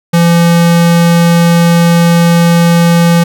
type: tone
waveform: square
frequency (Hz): 170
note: F3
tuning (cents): -46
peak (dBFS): -5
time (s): 0.13-3.24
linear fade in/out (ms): 10
effects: none